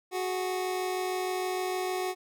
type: tone pair together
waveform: 25% pulse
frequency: 368.8 / 415.3 Hz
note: F#4 / G#4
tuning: -6 / 0 cents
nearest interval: major second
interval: 206 cents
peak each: -26 / -35 dBFS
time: 0.11-2.15 s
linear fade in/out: 50 ms
effects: none